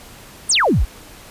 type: exponential sweep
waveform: sine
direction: down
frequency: 9840 to 34.97 Hz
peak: -12 dBFS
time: 0.49-0.85 s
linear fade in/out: 10 ms
effects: pink hiss -41 dBFS RMS until 1.3 s + resampled to 32000 Hz